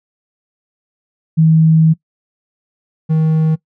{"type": "tone pair in turn", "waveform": ["sine", "triangle"], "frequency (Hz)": [160, 158.16], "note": ["D#3", "D#3"], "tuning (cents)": [49, 29], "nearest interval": "unison", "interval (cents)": 20, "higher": "first", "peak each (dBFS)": [-6, -8], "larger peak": "first", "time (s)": [[1.37, 1.94], [3.09, 3.56]], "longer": "first", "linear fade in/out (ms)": 20, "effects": ["noise-tail reverb RT60 0.1 s tail -22 dB re dry"]}